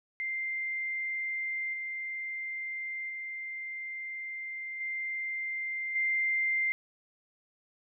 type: tone with level steps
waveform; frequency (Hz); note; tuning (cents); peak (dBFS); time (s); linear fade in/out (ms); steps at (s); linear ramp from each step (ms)
sine; 2093; C7; 0; -31 / -34 / -36 / -32 / -26; 0.2-6.72; 0; 1.73 / 3.09 / 4.8 / 5.95; 10
effects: none